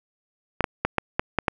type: clicks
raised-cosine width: 0.5 ms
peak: -5 dBFS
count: 7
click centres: 0.607 / 0.642 / 0.85 / 0.983 / 1.195 / 1.387 / 1.482 s
effects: none